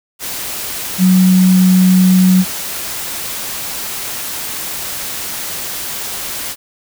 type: tone in noise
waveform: sine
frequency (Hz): 185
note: F#3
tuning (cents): 0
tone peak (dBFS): -6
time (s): 0.98-2.45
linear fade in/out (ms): 50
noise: white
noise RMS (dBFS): -23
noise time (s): 0.19-6.56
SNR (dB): +14
effects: none